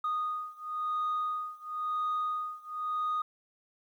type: beating tone pair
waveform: sine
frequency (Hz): 1237 / 1237.97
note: D#6 / D#6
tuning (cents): -10 / -9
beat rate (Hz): 0.97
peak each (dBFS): -32 / -33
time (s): 0.04-3.22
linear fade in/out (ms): 5
effects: tanh soft clip ceiling -26 dBFS + 11-bit